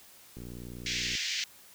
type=click train; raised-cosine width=3 ms; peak=-31 dBFS; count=48; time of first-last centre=0.37-1.152 s; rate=60.1 Hz
type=band-pass noise; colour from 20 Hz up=pink; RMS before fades=-33 dBFS; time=0.86-1.44 s; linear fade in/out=2 ms; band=1900 to 6600 Hz; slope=48 dB/octave
effects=white hiss -55 dBFS RMS until 1.74 s